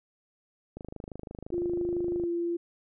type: click train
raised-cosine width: 2 ms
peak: -26 dBFS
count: 39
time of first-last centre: 0.77-2.237 s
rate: 25.9 Hz
type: tone with pitch glide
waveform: sine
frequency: 349.2 to 342.8 Hz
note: F4 to F4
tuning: 0 to -32 cents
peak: -27 dBFS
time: 1.52-2.57 s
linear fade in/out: 10 ms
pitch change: -32 cents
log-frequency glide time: 2.18-2.29 s
effects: none